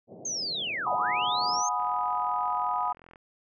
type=band-pass noise; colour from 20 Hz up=white; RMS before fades=-46 dBFS; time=0.07-1.64 s; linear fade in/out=50 ms; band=110 to 670 Hz; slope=48 dB/octave
type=linear two-way sweep; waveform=sine; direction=down then up; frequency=6520 to 554.4 to 6520 Hz; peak=-29 dBFS; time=0.25-1.69 s; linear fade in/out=5 ms; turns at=0.93 s
type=chord; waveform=sine; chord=G# minor seventh; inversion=third; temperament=equal with one note detuned; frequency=724.8 / 830.6 / 987.8 / 1244.5 Hz; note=F#5 / G#5 / B5 / D#6; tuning=-36 / 0 / 0 / 0 cents; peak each=-33 / -33 / -29 / -31 dBFS; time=0.86-2.93 s; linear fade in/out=10 ms
type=click train; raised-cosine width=0.5 ms; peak=-35 dBFS; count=59; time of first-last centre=1.8-3.158 s; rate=42.7 Hz
effects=none